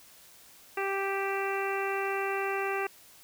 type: harmonic tone with a mistuned harmonic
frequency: 392 Hz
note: G4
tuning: in tune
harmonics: 1 / 2 / 3 / 4 / 5 / 6 / 7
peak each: -32 / -35 / -37 / -38 / -39 / -40 / -40 dBFS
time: 0.77-2.87 s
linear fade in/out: 5 ms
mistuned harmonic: 7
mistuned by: -20 cents
effects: white hiss -55 dBFS RMS until 3.23 s